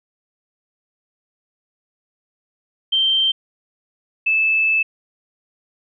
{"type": "tone pair in turn", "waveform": "sine", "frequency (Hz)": [3136, 2623], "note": ["G7", "E7"], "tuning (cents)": [0, -9], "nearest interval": "minor third", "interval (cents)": 309, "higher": "first", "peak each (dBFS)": -14, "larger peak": "neither", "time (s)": [[2.92, 3.32], [4.26, 4.83]], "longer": "second", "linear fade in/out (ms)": 10, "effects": []}